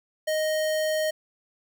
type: tone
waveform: square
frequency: 622.3 Hz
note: D#5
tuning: in tune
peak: -24 dBFS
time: 0.27-1.11 s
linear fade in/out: 10 ms
effects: none